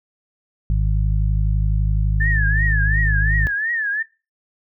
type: harmonic tone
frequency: 51.91 Hz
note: G#1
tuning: in tune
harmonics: 1 / 2 / 3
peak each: -16 / -22 / -26 dBFS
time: 0.7-3.47 s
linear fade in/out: 0 ms
type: tone with vibrato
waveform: sine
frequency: 1753 Hz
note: A6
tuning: 7 cents flat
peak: -19 dBFS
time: 2.2-4.03 s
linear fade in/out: 10 ms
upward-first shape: triangle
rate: 2.8 Hz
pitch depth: 160 cents each way
effects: noise-tail reverb RT60 0.3 s tail -22 dB re dry